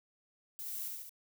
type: noise with echo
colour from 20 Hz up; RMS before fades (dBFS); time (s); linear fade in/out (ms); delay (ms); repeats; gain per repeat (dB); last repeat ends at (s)
violet; -43; 0.59-0.88; 0; 71; 3; -2; 1.093
effects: none